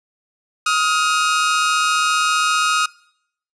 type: tone pair together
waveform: sawtooth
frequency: 1259 / 1414 Hz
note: D#6 / F6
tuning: +20 / +21 cents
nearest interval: major second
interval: 201 cents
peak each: -13 / -17 dBFS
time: 0.66-2.86 s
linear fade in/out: 5 ms
effects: noise-tail reverb RT60 0.7 s tail -23 dB re dry + resampled to 22050 Hz